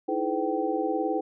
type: tone cluster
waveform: sine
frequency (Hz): 312.6 / 332 / 427.8 / 506 / 774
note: D#4 / E4 / A4 / B4 / G5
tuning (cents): +8 / +12 / -49 / +42 / -22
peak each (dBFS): -31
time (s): 0.08-1.21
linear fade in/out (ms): 10
effects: none